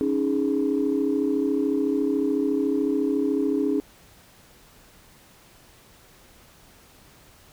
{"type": "chord", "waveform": "sine", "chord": "C# suspended second", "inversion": "none", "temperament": "equal", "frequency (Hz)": [277.2, 311.1, 415.3], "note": ["C#4", "D#4", "G#4"], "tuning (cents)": [0, 0, 0], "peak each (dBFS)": [-23, -25, -25], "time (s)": [0.01, 3.8], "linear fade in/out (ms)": 0, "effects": ["tanh soft clip ceiling -13 dBFS", "pink hiss -53 dBFS RMS until 7.52 s"]}